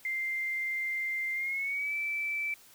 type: tone with pitch glide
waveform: sine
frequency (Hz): 2093 to 2322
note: C7 to D7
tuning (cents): 0 to -20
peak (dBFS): -30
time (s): 0.05-2.54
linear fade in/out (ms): 2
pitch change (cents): +180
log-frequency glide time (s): 1.34-1.95
effects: white hiss -57 dBFS RMS until 2.74 s